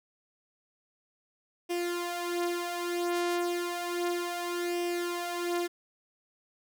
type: tone with flanger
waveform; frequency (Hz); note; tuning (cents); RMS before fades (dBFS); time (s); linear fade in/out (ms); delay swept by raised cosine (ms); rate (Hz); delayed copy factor
sawtooth; 349.2; F4; 0; -32; 1.69-5.68; 20; 0.36 to 5.76; 0.32; +0.65
effects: none